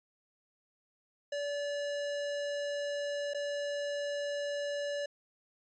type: tone with dropouts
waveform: square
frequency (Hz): 576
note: D5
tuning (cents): -34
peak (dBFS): -34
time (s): 1.32-5.06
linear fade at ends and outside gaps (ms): 5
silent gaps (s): 3.336-3.345
effects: resampled to 16000 Hz